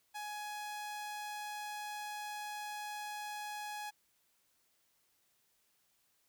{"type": "tone", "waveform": "sawtooth", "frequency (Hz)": 837, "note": "G#5", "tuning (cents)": 13, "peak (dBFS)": -37, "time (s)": [0.14, 3.91], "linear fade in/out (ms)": 20, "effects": ["white hiss -75 dBFS RMS until 6.28 s"]}